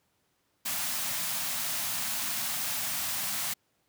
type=band-stop noise; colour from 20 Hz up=white; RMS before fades=-32 dBFS; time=0.65-3.54 s; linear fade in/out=10 ms; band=280 to 600 Hz; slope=48 dB/octave; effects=pink hiss -73 dBFS RMS until 3.88 s + high-pass 100 Hz 12 dB/octave